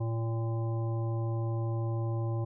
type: harmonic tone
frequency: 114.1 Hz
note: A#2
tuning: 37 cents flat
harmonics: 1 / 3 / 5 / 7 / 9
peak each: -29 / -39 / -43 / -46 / -48 dBFS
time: 0-2.45 s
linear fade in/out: 10 ms
effects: none